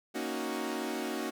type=chord; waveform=sawtooth; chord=D# minor seventh; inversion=second; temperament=equal; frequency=233.1 / 277.2 / 311.1 / 370 Hz; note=A#3 / C#4 / D#4 / F#4; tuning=0 / 0 / 0 / 0 cents; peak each=-35 / -35 / -35 / -34 dBFS; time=0.14-1.31 s; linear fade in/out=20 ms; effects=none